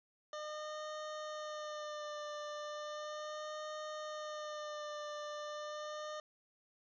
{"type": "tone with vibrato", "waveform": "25% pulse", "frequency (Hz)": 604, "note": "D5", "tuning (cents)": 48, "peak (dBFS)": -38, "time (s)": [0.33, 6.2], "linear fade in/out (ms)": 2, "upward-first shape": "sine", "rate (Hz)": 0.36, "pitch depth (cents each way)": 25, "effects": ["resampled to 16000 Hz", "13-bit"]}